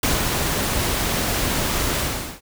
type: noise with ADSR envelope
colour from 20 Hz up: pink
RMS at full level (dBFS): -19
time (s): 0.03-2.41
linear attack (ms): 3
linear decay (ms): 180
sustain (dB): -3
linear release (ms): 420
effects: none